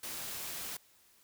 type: noise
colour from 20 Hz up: white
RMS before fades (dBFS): -41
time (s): 0.03-0.77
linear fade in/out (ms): 5
effects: white hiss -65 dBFS RMS until 1.23 s